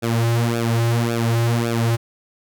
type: tone with flanger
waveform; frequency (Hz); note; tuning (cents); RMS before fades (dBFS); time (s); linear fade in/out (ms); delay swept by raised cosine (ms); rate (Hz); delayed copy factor
sawtooth; 116.54; A#2; 0; -19; 0.02-1.97; 20; 0.98 to 4.48; 1.8; -0.9
effects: none